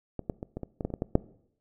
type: clicks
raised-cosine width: 2 ms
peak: -20 / -16 / -22 / -21 / -22 / -19 / -16 / -25 / -19 / -15 / -6 dBFS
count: 11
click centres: 0.193 / 0.298 / 0.429 / 0.57 / 0.633 / 0.808 / 0.85 / 0.903 / 0.939 / 1.021 / 1.154 s
effects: noise-tail reverb RT60 0.7 s tail -21 dB re dry